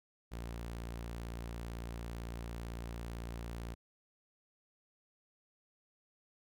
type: tone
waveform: sawtooth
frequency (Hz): 57.9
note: A#1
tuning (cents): -11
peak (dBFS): -37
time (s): 0.31-3.75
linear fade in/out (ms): 20
effects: none